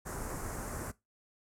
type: band-stop noise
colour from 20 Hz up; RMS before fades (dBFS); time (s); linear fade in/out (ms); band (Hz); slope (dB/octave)
pink; -39; 0.05-0.92; 20; 1700 to 6800; 24
effects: noise-tail reverb RT60 0.2 s tail -19 dB re dry + low-pass 11000 Hz 12 dB/octave